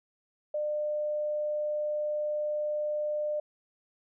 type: tone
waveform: sine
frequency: 600 Hz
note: D5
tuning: 37 cents sharp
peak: -28 dBFS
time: 0.54-3.4 s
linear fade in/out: 5 ms
effects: none